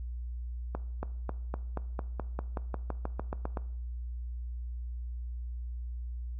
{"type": "accelerating click train", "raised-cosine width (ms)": 1, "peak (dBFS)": -20, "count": 16, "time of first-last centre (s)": [0.75, 3.572], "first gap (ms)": 280, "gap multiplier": 0.94, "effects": ["noise-tail reverb RT60 0.6 s tail -18 dB re dry", "added 60 Hz sine -35 dBFS peak until 6.39 s"]}